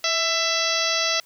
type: harmonic tone with a mistuned harmonic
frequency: 666 Hz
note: E5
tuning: 18 cents sharp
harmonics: 1 / 2 / 3 / 4 / 5 / 6 / 7 / 8 / 9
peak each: -29 / -29 / -29 / -29 / -29 / -29 / -29 / -29 / -29 dBFS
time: 0.04-1.2 s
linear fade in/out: 2 ms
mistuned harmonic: 1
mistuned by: -39 cents
effects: white hiss -55 dBFS RMS until 1.25 s